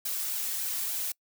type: noise with flanger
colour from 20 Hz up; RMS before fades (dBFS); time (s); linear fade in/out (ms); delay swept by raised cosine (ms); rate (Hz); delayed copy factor
blue; -32; 0.05-1.12; 5; 1.2 to 2.8; 3.4; +0.5
effects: noise-tail reverb RT60 0.1 s tail -26 dB re dry